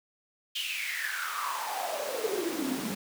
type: noise with high-pass filter sweep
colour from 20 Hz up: pink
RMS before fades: -33 dBFS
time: 0.55-2.95 s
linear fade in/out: 10 ms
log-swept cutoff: 3100 to 200 Hz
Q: 8.3
effects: none